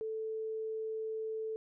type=tone; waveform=sine; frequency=440 Hz; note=A4; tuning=in tune; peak=-35 dBFS; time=0.01-1.56 s; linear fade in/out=0 ms; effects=none